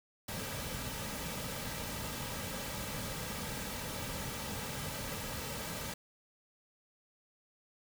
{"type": "noise with comb filter", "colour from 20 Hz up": "pink", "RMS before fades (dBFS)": -40, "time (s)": [0.28, 5.94], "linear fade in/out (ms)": 5, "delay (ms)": 2.8, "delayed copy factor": -0.55, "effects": []}